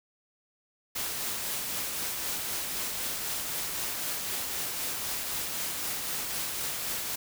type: noise with tremolo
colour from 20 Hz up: white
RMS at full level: -32 dBFS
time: 0.95-7.16 s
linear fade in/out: 10 ms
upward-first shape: triangle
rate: 3.9 Hz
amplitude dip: 30%
effects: none